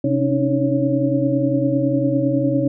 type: tone cluster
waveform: sine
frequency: 131.8 / 274.9 / 284.8 / 312.6 / 555 Hz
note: C3 / C#4 / C#4 / D#4 / C#5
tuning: +13 / -14 / +47 / +8 / +2 cents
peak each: -22 dBFS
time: 0.04-2.68 s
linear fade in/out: 5 ms
effects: none